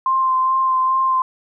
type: tone with vibrato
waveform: sine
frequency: 1046.5 Hz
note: C6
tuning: in tune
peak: -14 dBFS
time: 0.06-1.22 s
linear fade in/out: 2 ms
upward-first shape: sine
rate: 2.4 Hz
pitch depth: 15 cents each way
effects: none